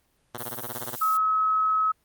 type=tone with tremolo; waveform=5% pulse; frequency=121.5 Hz; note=B2; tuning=28 cents flat; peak=-21 dBFS; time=0.34-0.96 s; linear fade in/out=5 ms; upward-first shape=sine; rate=17 Hz; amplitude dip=95%
type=noise; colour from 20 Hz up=violet; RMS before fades=-36 dBFS; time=0.38-1.17 s; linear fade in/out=2 ms
type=tone; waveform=sine; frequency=1283 Hz; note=E6; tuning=47 cents flat; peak=-20 dBFS; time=1.01-1.92 s; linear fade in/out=10 ms
effects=pink hiss -68 dBFS RMS until 2.04 s + Opus 24 kbps